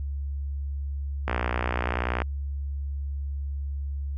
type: click train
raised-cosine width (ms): 0.5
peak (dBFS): -11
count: 58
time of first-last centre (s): 1.28-2.219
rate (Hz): 60.7
effects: added 70 Hz sine -28 dBFS peak until 4.17 s